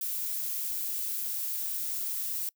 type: noise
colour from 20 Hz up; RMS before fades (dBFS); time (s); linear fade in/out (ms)
violet; -33; 0.01-2.49; 2
effects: noise-tail reverb RT60 0.1 s tail -24 dB re dry